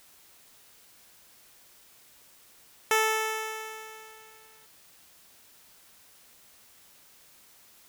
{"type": "tone with exponential decay", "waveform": "10% pulse", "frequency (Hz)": 438.6, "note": "A4", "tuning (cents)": -6, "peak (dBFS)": -12, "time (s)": [2.91, 4.66], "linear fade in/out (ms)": 2, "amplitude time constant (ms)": 380, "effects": ["white hiss -57 dBFS RMS until 7.88 s"]}